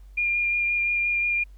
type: tone with vibrato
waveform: sine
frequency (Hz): 2409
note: D7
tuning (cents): +43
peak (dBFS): -21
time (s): 0.17-1.44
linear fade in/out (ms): 10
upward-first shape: sine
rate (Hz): 5.7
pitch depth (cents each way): 12
effects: added 48 Hz sine -43 dBFS peak until 1.57 s + pink hiss -66 dBFS RMS until 1.57 s